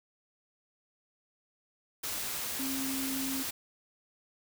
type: tone in noise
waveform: sine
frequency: 267.9 Hz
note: C4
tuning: 41 cents sharp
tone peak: -34 dBFS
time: 2.59-3.43 s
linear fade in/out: 10 ms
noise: white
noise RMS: -36 dBFS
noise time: 2.03-3.51 s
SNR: -1 dB
effects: none